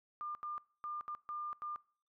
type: tone bursts at uneven times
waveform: sine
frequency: 1200 Hz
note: D6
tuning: 37 cents sharp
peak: -39 dBFS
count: 6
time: 0.21-0.35 / 0.43-0.58 / 0.84-1.01 / 1.08-1.15 / 1.29-1.53 / 1.62-1.76 s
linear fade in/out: 0 ms
effects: noise-tail reverb RT60 0.5 s tail -23 dB re dry